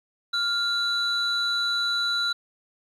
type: tone pair together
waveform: sine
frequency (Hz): 1400 / 3960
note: F6 / B7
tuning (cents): +4 / +4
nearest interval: octave + tritone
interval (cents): 1800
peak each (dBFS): -25 / -23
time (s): 0.33-2.33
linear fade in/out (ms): 10
effects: tanh soft clip ceiling -18 dBFS + 10-bit